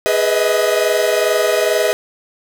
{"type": "chord", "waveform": "45% pulse", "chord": "E major seventh", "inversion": "first", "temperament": "equal with one note detuned", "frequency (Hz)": [415.3, 493.9, 622.3, 644.6], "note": ["G#4", "B4", "D#5", "E5"], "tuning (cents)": [0, 0, 0, -39], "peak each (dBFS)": -19, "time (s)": [0.06, 1.93], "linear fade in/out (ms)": 0, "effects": []}